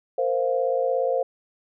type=chord; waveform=sine; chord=Bb suspended second; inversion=none; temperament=equal; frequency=466.2 / 523.3 / 698.5 Hz; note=Bb4 / C5 / F5; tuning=0 / 0 / 0 cents; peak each=-27 / -22 / -28 dBFS; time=0.18-1.23 s; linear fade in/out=5 ms; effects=none